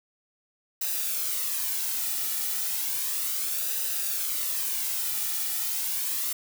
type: noise with flanger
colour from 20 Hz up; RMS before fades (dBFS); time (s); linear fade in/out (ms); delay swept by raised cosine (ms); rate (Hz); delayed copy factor
blue; -29; 0.81-6.33; 5; 0.9 to 1.9; 0.33; -0.5
effects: none